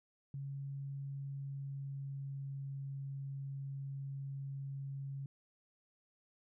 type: tone with pitch glide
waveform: sine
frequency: 138.59 to 137.55 Hz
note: C#3 to C#3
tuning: 0 to -13 cents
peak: -40 dBFS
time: 0.34-5.26 s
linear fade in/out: 2 ms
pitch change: -13 cents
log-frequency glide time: 1.15-2.73 s
effects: none